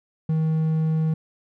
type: tone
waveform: triangle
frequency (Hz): 158.6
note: D#3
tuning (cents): +33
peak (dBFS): -17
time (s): 0.29-1.14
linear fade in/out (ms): 5
effects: none